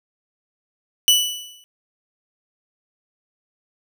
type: tone with exponential decay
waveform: sawtooth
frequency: 2967 Hz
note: F#7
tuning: 4 cents sharp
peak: -6 dBFS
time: 1.08-1.64 s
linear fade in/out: 0 ms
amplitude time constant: 120 ms
effects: none